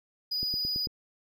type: tone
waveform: triangle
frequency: 4938 Hz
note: D#8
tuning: 14 cents flat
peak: -27 dBFS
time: 0.31-0.87 s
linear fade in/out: 10 ms
type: click train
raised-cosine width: 3 ms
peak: -27 dBFS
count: 5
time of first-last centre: 0.43-0.871 s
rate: 9.07 Hz
effects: none